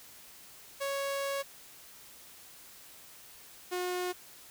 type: tone pair in turn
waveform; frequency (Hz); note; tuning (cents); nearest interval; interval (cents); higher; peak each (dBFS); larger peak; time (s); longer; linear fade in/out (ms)
sawtooth; 554.4 / 360.7; C#5 / F#4; 0 / -44; perfect fifth; 744; first; -28; neither; 0.8-1.43 / 3.71-4.13; first; 20
effects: white hiss -53 dBFS RMS until 4.5 s